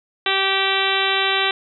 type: harmonic tone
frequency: 387.7 Hz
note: G4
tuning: 19 cents flat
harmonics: 1 / 2 / 3 / 4 / 5 / 6 / 7 / 8 / 9 / 10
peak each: -26 / -26 / -26 / -26 / -26 / -26 / -26 / -26 / -26 / -26 dBFS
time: 0.26-1.51 s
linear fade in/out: 2 ms
effects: none